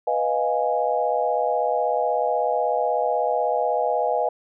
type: chord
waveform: sine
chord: F half-diminished seventh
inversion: second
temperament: equal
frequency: 493.9 / 622.3 / 698.5 / 830.6 Hz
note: Cb5 / Eb5 / F5 / Ab5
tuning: 0 / 0 / 0 / 0 cents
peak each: -25 dBFS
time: 0.07-4.29 s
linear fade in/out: 5 ms
effects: none